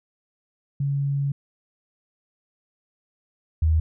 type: tone pair in turn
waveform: sine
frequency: 140.2 / 79.35 Hz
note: C#3 / D#2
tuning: +20 / +35 cents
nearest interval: minor seventh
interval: 985 cents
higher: first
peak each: -21 / -16 dBFS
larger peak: second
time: 0.8-1.32 / 3.62-3.8 s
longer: first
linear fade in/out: 5 ms
effects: none